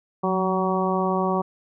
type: harmonic tone with a mistuned harmonic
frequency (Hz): 188.2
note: F#3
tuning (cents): +30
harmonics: 1 / 2 / 3 / 4 / 5 / 6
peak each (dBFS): -25 / -26 / -29 / -28 / -29 / -28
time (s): 0.23-1.42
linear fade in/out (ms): 10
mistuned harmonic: 1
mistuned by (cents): -40
effects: none